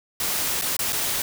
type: noise with dropouts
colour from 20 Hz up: white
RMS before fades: -25 dBFS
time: 0.2-1.22 s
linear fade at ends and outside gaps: 2 ms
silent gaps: 0.613-0.62 / 0.767-0.791 / 0.924-0.928 s
effects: none